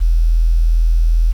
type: tone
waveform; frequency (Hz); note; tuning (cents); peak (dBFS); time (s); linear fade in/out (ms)
sine; 41.2; E1; 0; -9; 0-1.33; 20
effects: 7-bit